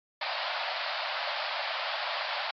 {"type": "band-pass noise", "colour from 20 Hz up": "pink", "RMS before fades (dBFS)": -33, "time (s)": [0.21, 2.51], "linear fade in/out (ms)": 5, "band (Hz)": [570, 4900], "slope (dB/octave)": 96, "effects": ["AAC 64 kbps"]}